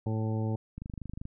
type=harmonic tone; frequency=110 Hz; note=A2; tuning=in tune; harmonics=1 / 2 / 3 / 4 / 5 / 7 / 8; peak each=-29 / -35 / -39 / -41 / -43 / -46 / -47 dBFS; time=0.06-0.56 s; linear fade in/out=5 ms
type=click train; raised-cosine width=5 ms; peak=-27 dBFS; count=13; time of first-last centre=0.78-1.254 s; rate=25.3 Hz
effects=none